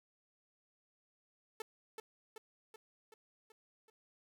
sawtooth tone with echo, 440 Hz, A4, in tune, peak -36 dBFS, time 1.6-1.62 s, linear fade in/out 2 ms, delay 380 ms, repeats 6, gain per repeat -4 dB, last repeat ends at 3.9 s, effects none

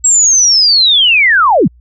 sine linear sweep, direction down, 7690 to 111.4 Hz, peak -5 dBFS, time 0.04-1.68 s, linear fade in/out 10 ms, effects added 60 Hz sine -40 dBFS peak until 1.8 s

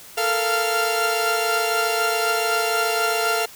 sawtooth tone cluster, 440.1 / 467.2 / 692 / 1388 Hz, A4 / A#4 / F5 / F6, 0 / +4 / -16 / -11 cents, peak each -21 / -27 / -20 / -20 dBFS, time 0.17-3.46 s, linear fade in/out 10 ms, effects white hiss -43 dBFS RMS until 3.55 s

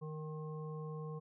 harmonic tone with a mistuned harmonic, 155 Hz, D#3, 6 cents flat, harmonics 1 / 3 / 5 / 7, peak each -42 / -47 / -59 / -53 dBFS, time 0.01-1.2 s, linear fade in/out 20 ms, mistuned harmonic 7, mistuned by -19 cents, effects none

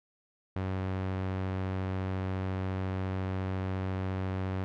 sawtooth tone with low-pass filter, 94.3 Hz, F#2, 33 cents sharp, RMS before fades -33 dBFS, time 0.56-4.64 s, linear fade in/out 0 ms, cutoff 2400 Hz, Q 0.66, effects none

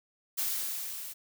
blue noise with level ramp, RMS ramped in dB -30 to -42 dBFS, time 0.37-1.14 s, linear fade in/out 20 ms, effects none

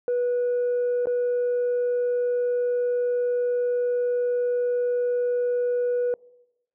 sine tone with dropouts, 488.7 Hz, B4, 18 cents flat, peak -19 dBFS, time 0.08-6.14 s, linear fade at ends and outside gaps 1 ms, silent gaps 1.057-1.07 s, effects noise-tail reverb RT60 1.0 s tail -25 dB re dry + tanh soft clip ceiling -19 dBFS

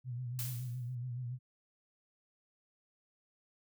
sine tone with vibrato, 123.47 Hz, B2, in tune, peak -37 dBFS, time 0.04-1.39 s, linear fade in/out 50 ms, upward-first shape sine, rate 7.1 Hz, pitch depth 65 cents each way
blue noise with exponential decay, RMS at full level -38 dBFS, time 0.39-0.95 s, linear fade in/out 0 ms, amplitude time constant 120 ms
effects none

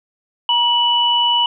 sine tone pair together, 949.7 / 2960 Hz, A#5 / F#7, +32 / 0 cents, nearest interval octave + minor sixth, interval 1968 cents, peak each -17 / -14 dBFS, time 0.49-1.46 s, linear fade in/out 2 ms, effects none

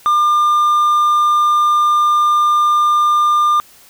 triangle tone, 1200 Hz, D6, 37 cents sharp, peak -8 dBFS, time 0.06-3.6 s, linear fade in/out 0 ms, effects white hiss -45 dBFS RMS until 3.89 s

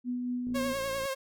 sine tone with tremolo, 246.9 Hz, B3, in tune, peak -29 dBFS, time 0.04-0.75 s, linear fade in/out 50 ms, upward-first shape sine, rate 4.4 Hz, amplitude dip 25%
click train, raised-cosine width 3 ms, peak -35 dBFS, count 34, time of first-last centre 0.47-1.054 s, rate 56.5 Hz
sawtooth tone with vibrato, 541 Hz, C#5, 42 cents flat, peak -27 dBFS, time 0.54-1.15 s, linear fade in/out 20 ms, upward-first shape triangle, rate 10 Hz, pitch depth 51 cents each way
effects none

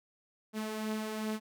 sawtooth beating tone pair, 214.4 / 217 Hz, A3 / A3, -45 / -24 cents, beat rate 2.6 Hz, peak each -38 / -31 dBFS, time 0.53-1.4 s, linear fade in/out 50 ms, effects none

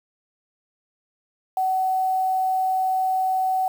sine tone with quantisation, 753 Hz, F#5, 30 cents sharp, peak -19 dBFS, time 1.57-3.68 s, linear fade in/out 2 ms, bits 7, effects none

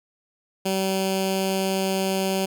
10% pulse tone with notch filter, 191.5 Hz, G3, 40 cents flat, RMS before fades -24 dBFS, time 0.65-2.46 s, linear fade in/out 10 ms, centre 1200 Hz, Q 1, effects none

